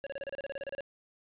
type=tone bursts; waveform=square; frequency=554.4 Hz; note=C#5; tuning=in tune; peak=-36 dBFS; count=14; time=0.04-0.807 s; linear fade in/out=0 ms; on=26 ms; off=31 ms; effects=resampled to 8000 Hz + 11-bit